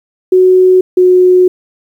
sine tone pair in turn, 370 / 365.1 Hz, F#4 / F#4, 0 / -23 cents, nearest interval unison, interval 23 cents, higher first, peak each -3 dBFS, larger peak neither, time 0.32-0.81 / 0.97-1.48 s, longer second, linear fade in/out 5 ms, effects 7-bit

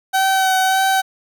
30% pulse tone with vibrato, 762 Hz, G5, 49 cents flat, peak -11 dBFS, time 0.13-1.02 s, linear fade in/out 20 ms, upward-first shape sine, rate 1.7 Hz, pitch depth 18 cents each way, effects none

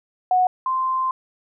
sine tone pair in turn, 735 / 1042.2 Hz, F#5 / C6, -12 / -7 cents, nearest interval tritone, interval 605 cents, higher second, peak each -14 / -19 dBFS, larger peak first, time 0.31-0.47 / 0.66-1.11 s, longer second, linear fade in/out 2 ms, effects none

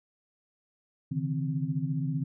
sine tone cluster, 132.3 / 145.8 / 160.9 / 260.3 Hz, C3 / D3 / E3 / C4, +20 / -12 / -42 / -9 cents, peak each -37 / -31 / -32 / -35 dBFS, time 1.11-2.24 s, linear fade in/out 10 ms, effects none

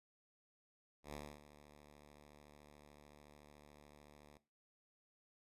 5% pulse tone with ADSR envelope, 73.7 Hz, D2, 7 cents sharp, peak -34 dBFS, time 1.03-4.38 s, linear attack 100 ms, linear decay 270 ms, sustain -15 dB, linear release 7 ms, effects noise-tail reverb RT60 0.3 s tail -17 dB re dry + resampled to 32000 Hz

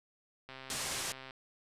click train, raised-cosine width 0.3 ms, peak -31 dBFS, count 109, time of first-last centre 0.49-1.308 s, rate 132 Hz
white low-pass noise, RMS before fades -38 dBFS, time 0.7-1.12 s, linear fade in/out 0 ms, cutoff 9500 Hz, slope 24 dB/octave
effects resampled to 32000 Hz

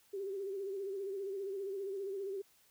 sine tone with vibrato, 392 Hz, G4, in tune, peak -37 dBFS, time 0.13-2.42 s, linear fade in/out 10 ms, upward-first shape sine, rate 15 Hz, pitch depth 60 cents each way, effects white hiss -68 dBFS RMS until 2.7 s

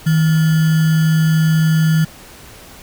sine tone with sample-and-hold, 159.5 Hz, D#3, 43 cents sharp, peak -10 dBFS, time 0.06-2.05 s, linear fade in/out 10 ms, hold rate 1575 Hz, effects pink hiss -39 dBFS RMS until 2.82 s

